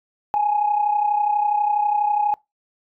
sine tone pair together, 829 / 861.2 Hz, G#5 / A5, -3 / -37 cents, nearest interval minor second, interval 66 cents, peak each -17 / -24 dBFS, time 0.34-2.34 s, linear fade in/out 0 ms, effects noise-tail reverb RT60 0.2 s tail -24 dB re dry + tanh soft clip ceiling -10 dBFS

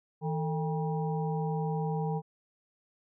harmonic tone with a mistuned harmonic, 159.8 Hz, D#3, 47 cents sharp, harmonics 1 / 3 / 5 / 6, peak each -30 / -36 / -37 / -43 dBFS, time 0.21-2.22 s, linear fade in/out 50 ms, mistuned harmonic 3, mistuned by -120 cents, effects none

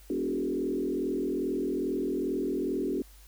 sine tone with frequency modulation, 328.3 Hz, E4, 7 cents flat, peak -27 dBFS, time 0.1-3.02 s, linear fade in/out 2 ms, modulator 42.4 Hz, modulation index 2, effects added 50 Hz sine -51 dBFS peak until 3.27 s + white hiss -58 dBFS RMS until 3.27 s

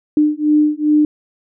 sine beating tone pair, 299.8 / 302.3 Hz, D4 / D#4, +36 / -50 cents, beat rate 2.5 Hz, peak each -14 dBFS, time 0.17-1.05 s, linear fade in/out 2 ms, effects none

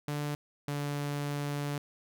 sawtooth tone pair in turn, 146.83 / 144.47 Hz, D3 / D3, 0 / -28 cents, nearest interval unison, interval 28 cents, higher first, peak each -28 dBFS, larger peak neither, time 0.08-0.35 / 0.68-1.78 s, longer second, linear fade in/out 2 ms, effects none

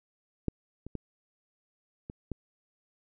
clicks, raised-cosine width 3 ms, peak -15 / -28 / -22 / -26 / -21 dBFS, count 5, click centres 0.483 / 0.866 / 0.953 / 2.099 / 2.317 s, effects none

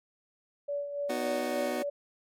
sine tone with tremolo, 573 Hz, D5, 43 cents flat, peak -29 dBFS, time 0.68-1.9 s, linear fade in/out 10 ms, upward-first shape sine, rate 3.5 Hz, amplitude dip 55%
25% pulse chord, B major, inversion none, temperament just, 246.9 / 308.7 / 370.4 Hz, B3 / D#4 / F#4, 0 / -14 / +2 cents, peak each -31 / -34 / -32 dBFS, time 1.09-1.83 s, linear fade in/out 10 ms
effects MP3 64 kbps

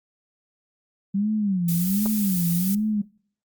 sine tone with vibrato, 191.4 Hz, G3, 41 cents flat, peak -20 dBFS, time 1.14-3.02 s, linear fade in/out 10 ms, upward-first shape sine, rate 1.3 Hz, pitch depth 210 cents each way
violet noise, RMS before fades -29 dBFS, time 1.68-2.75 s, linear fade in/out 5 ms
clicks, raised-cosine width 1 ms, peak -20 dBFS, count 2, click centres 2.058 / 2.063 s
effects noise-tail reverb RT60 0.5 s tail -22 dB re dry + Opus 48 kbps

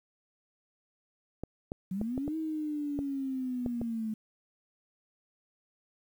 clicks, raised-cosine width 2 ms, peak -22 dBFS, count 8, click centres 1.436 / 1.719 / 2.014 / 2.178 / 2.279 / 2.99 / 3.662 / 3.815 s
sine linear two-way sweep, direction up then down, 180 to 320.8 to 215.4 Hz, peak -31 dBFS, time 1.91-4.14 s, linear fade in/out 5 ms, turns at 2.36 s
effects 10-bit

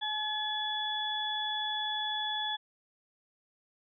harmonic tone, 854 Hz, G#5, 48 cents sharp, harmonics 1 / 2 / 4, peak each -36 / -39 / -33 dBFS, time 0.01-2.57 s, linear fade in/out 20 ms, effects none

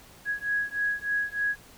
sine beating tone pair, 1661.2 / 1664.5 Hz, G#6 / G#6, 0 / +3 cents, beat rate 3.3 Hz, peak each -29 dBFS, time 0.25-1.56 s, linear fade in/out 50 ms, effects pink hiss -52 dBFS RMS until 1.77 s

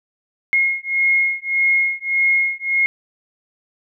sine beating tone pair, 2153 / 2154.7 Hz, C7 / C#7, +49 / -50 cents, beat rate 1.7 Hz, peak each -18 dBFS, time 0.53-2.86 s, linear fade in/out 0 ms, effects none

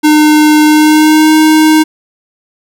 square tone with pitch glide, 303.9 to 311.7 Hz, D#4 to D#4, -41 to +3 cents, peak -4 dBFS, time 0.03-1.84 s, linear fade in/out 20 ms, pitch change +44 cents, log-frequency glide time 0.64-1.33 s, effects none

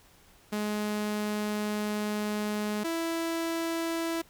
sawtooth tone pair in turn, 210.1 / 330.9 Hz, G#3 / E4, +20 / +7 cents, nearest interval minor sixth, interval 787 cents, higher second, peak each -25 dBFS, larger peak neither, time 0.52-2.84 / 2.84-4.22 s, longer first, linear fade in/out 10 ms, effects pink hiss -59 dBFS RMS until 4.29 s

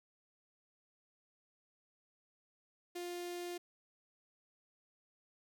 sawtooth tone with notch filter, 351.6 Hz, F4, 12 cents sharp, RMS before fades -43 dBFS, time 2.95-3.58 s, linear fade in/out 10 ms, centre 1200 Hz, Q 1.2, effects none

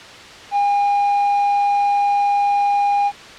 triangle tone with quantisation, 811 Hz, G#5, 41 cents flat, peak -12 dBFS, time 0.51-3.12 s, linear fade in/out 50 ms, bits 7, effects white hiss -37 dBFS RMS until 3.38 s + low-pass 4000 Hz 12 dB/octave

